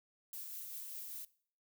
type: noise with tremolo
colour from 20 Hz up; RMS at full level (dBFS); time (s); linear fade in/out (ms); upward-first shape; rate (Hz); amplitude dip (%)
violet; -45; 0.33-1.25; 2; sine; 5.1; 25
effects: noise-tail reverb RT60 0.5 s tail -20 dB re dry